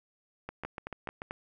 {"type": "two click trains", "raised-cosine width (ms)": 0.5, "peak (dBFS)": [-23, -21], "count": [6, 4], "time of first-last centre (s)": [[0.49, 1.219], [0.65, 1.309]], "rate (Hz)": [6.86, 4.55], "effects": []}